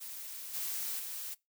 blue noise with level steps, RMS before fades -44 / -37 / -41 dBFS, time 0-1.35 s, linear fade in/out 20 ms, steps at 0.53 / 0.98 s, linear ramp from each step 20 ms, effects noise-tail reverb RT60 0.2 s tail -22 dB re dry

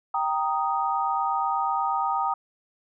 sine chord, Eb major, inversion first, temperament equal, 784 / 932.3 / 1244.5 Hz, G5 / Bb5 / Eb6, 0 / 0 / 0 cents, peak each -27 dBFS, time 0.14-2.34 s, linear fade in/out 5 ms, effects none

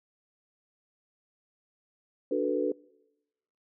sine chord, B minor seventh, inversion first, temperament equal, 293.7 / 370 / 440 / 493.9 Hz, D4 / F#4 / A4 / B4, 0 / 0 / 0 / 0 cents, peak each -31 / -32 / -31 / -30 dBFS, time 2.31-2.72 s, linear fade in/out 5 ms, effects noise-tail reverb RT60 1.0 s tail -24 dB re dry

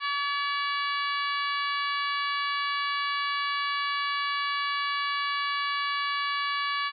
harmonic tone, 570 Hz, C#5, 48 cents sharp, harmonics 2 / 3 / 4 / 5 / 6 / 7 / 8, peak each -29 / -33 / -35 / -37 / -39 / -40 / -41 dBFS, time 0-6.92 s, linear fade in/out 50 ms, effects none

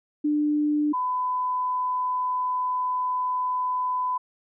sine tone pair in turn, 297.9 / 1003.8 Hz, D4 / B5, +25 / +28 cents, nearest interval octave + major sixth, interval 2103 cents, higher second, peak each -20 / -23 dBFS, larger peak first, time 0.24-0.93 / 0.93-4.18 s, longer second, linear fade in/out 10 ms, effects none

